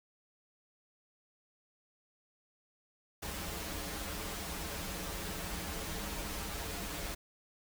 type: noise with comb filter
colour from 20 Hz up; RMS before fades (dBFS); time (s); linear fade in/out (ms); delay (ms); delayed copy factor
pink; -40; 3.22-7.15; 10; 8; -0.85
effects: none